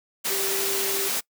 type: tone in noise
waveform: sine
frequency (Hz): 392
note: G4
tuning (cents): 0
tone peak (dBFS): -30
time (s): 0.29-1.09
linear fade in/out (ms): 20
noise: white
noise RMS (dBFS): -26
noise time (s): 0.24-1.21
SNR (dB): -7
effects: noise-tail reverb RT60 0.1 s tail -24 dB re dry + high-pass 200 Hz 12 dB/octave